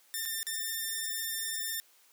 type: tone with dropouts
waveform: 5% pulse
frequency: 1798 Hz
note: A6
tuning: 37 cents sharp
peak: -22 dBFS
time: 0.14-1.8 s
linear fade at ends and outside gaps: 0 ms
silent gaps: 0.254-0.258 / 0.43-0.468 s
effects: white hiss -63 dBFS RMS until 2.12 s + high-pass 400 Hz 12 dB/octave